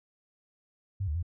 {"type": "tone with pitch steps", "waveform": "sine", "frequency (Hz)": [97.4, 74.9, 86.4], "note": ["G2", "D2", "F2"], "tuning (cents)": [-11, 35, -18], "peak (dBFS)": -28, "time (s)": [1, 1.228], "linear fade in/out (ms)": 10, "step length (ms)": 76, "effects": []}